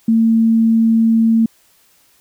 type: tone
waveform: sine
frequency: 225.9 Hz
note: A3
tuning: 46 cents sharp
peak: -9 dBFS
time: 0.08-1.46 s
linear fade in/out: 5 ms
effects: white hiss -54 dBFS RMS until 2.2 s